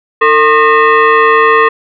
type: tone with frequency modulation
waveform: sine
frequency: 311.1 Hz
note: D#4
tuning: in tune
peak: -4 dBFS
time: 0.21-1.69 s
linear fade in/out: 10 ms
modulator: 762 Hz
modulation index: 2.3
effects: none